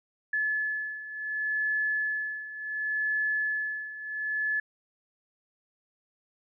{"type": "beating tone pair", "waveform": "sine", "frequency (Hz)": [1720, 1720.69], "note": ["A6", "A6"], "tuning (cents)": [-40, -39], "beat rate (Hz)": 0.69, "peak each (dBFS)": [-33, -29], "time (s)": [0.33, 4.6], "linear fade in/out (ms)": 5, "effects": []}